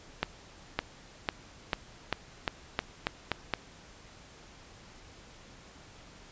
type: accelerating click train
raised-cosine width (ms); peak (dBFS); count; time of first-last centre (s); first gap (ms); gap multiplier
0.3; -11; 10; 0.23-3.537; 560; 0.89
effects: pink hiss -53 dBFS RMS until 6.31 s + resampled to 16000 Hz